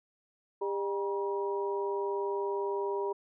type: harmonic tone with a mistuned harmonic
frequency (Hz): 200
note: G3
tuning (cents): +35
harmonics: 2 / 3 / 4 / 5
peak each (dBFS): -31 / -42 / -46 / -36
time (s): 0.61-3.13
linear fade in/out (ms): 10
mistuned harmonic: 5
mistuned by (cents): -73
effects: none